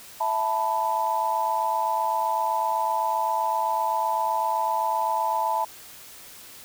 sine chord, E suspended fourth, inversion none, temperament equal, 659.3 / 880 / 987.8 Hz, E5 / A5 / B5, 0 / 0 / 0 cents, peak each -30 / -24 / -27 dBFS, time 0.2-5.65 s, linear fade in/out 10 ms, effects white hiss -45 dBFS RMS until 6.64 s

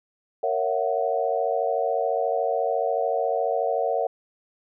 sine chord, F# dominant seventh, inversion first, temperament just, 462.5 / 555 / 666 / 740 Hz, A#4 / C#5 / E5 / F#5, -14 / +2 / +18 / 0 cents, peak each -27 dBFS, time 0.43-4.07 s, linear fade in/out 5 ms, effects none

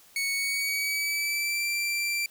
sawtooth tone with pitch glide, 2220 to 2352 Hz, C#7 to D7, +2 to +2 cents, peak -23 dBFS, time 0.16-2.26 s, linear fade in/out 2 ms, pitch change +100 cents, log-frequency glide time 0.34-1.66 s, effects white hiss -56 dBFS RMS until 2.3 s

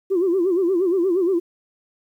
sine tone with vibrato, 362.4 Hz, F#4, 36 cents flat, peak -15 dBFS, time 0.1-1.4 s, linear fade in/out 20 ms, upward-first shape sine, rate 8.5 Hz, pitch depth 140 cents each way, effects tanh soft clip ceiling -12 dBFS + 9-bit

